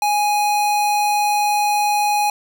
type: tone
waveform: square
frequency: 830.6 Hz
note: G#5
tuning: in tune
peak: -16 dBFS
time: 0.02-2.3 s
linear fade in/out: 2 ms
effects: none